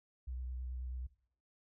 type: tone with vibrato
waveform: sine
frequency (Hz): 62.8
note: B1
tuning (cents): +30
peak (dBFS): -39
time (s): 0.27-1.07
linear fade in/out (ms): 10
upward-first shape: sine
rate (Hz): 9.3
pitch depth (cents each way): 23
effects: noise-tail reverb RT60 0.6 s tail -18 dB re dry